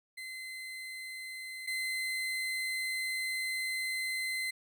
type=tone pair in turn; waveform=35% pulse; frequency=2056 / 2056 Hz; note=C7 / C7; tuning=-31 / -31 cents; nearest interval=unison; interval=0 cents; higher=neither; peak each=-39 / -31 dBFS; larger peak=second; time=0.17-1.67 / 1.67-4.51 s; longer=second; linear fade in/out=10 ms; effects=none